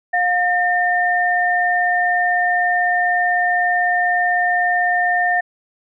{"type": "tone pair together", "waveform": "sine", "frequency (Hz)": [712.9, 1809], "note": ["F5", "A6"], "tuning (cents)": [35, 48], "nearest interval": "octave + major third", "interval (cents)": 1613, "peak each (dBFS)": -17, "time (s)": [0.13, 5.41], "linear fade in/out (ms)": 10, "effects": []}